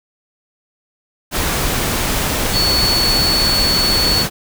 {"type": "tone in noise", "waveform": "sine", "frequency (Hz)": 4428, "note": "C#8", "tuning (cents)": -3, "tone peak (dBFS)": -14, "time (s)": [2.52, 4.26], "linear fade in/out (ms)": 50, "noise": "pink", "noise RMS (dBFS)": -18, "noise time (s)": [1.31, 4.3], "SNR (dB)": 1, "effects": []}